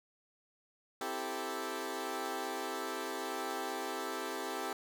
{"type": "chord", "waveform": "15% pulse", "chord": "A minor seventh", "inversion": "first", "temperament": "equal", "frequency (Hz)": [261.6, 329.6, 392, 440], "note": ["C4", "E4", "G4", "A4"], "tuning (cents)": [0, 0, 0, 0], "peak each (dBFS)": [-38, -37, -34, -36], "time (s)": [1.01, 4.73], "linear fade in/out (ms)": 2, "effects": []}